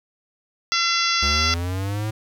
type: harmonic tone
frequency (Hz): 680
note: F5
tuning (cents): -46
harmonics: 2 / 3 / 4 / 5 / 6 / 7 / 8 / 9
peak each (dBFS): -24 / -26 / -28 / -27 / -30 / -25 / -28 / -30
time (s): 0.72-1.54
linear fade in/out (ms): 0
type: linear sweep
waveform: square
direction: up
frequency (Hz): 69.3 to 110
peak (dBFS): -24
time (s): 1.22-2.11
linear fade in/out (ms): 10
effects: none